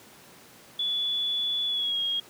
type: tone with pitch glide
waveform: sine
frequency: 3433 to 3269 Hz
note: A7 to G#7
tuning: -43 to -28 cents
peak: -25 dBFS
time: 0.79-2.2 s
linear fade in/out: 5 ms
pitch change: -85 cents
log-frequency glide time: 1.67-2 s
effects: pink hiss -51 dBFS RMS until 2.29 s + high-pass 150 Hz 12 dB/octave